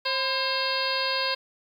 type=harmonic tone with a mistuned harmonic; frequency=534 Hz; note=C5; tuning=35 cents sharp; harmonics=1 / 2 / 3 / 4 / 5 / 6 / 7 / 8 / 9; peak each=-32 / -31 / -33 / -37 / -33 / -36 / -35 / -31 / -32 dBFS; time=0.05-1.35 s; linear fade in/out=10 ms; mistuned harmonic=2; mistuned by=-72 cents; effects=9-bit